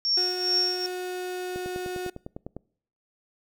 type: tone with tremolo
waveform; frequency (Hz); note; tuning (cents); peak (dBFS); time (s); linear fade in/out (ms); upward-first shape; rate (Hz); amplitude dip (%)
sine; 5490; F8; -31; -20; 0.05-0.86; 0; triangle; 2.4; 80
type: tone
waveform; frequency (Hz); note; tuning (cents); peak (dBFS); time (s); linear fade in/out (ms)
35% pulse; 364; F#4; -28; -29; 0.17-2.1; 5
type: click train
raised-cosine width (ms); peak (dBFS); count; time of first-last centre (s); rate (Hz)
2; -23; 11; 1.56-2.566; 9.94
effects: noise-tail reverb RT60 0.6 s tail -25 dB re dry